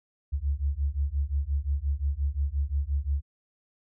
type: beating tone pair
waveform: sine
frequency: 68 / 73.7 Hz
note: C#2 / D2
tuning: -33 / +7 cents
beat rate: 5.7 Hz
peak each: -28 dBFS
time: 0.32-3.22 s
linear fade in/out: 20 ms
effects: none